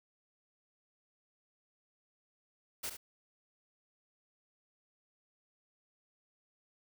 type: noise with echo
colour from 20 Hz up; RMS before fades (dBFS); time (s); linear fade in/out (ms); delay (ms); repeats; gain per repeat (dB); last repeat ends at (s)
white; -39; 2.83-2.9; 10; 70; 1; -8; 2.97
effects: none